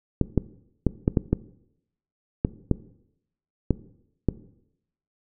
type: clicks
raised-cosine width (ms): 3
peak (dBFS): -6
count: 10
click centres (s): 0.213 / 0.377 / 0.867 / 1.079 / 1.172 / 1.33 / 2.449 / 2.713 / 3.707 / 4.287
effects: noise-tail reverb RT60 0.8 s tail -18 dB re dry